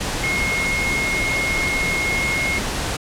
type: tone in noise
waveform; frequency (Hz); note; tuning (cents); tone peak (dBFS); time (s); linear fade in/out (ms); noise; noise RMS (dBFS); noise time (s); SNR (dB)
sine; 2157; C#7; -48; -20; 0.23-2.59; 10; pink; -24; 0-2.97; +1
effects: low-pass 9000 Hz 12 dB/octave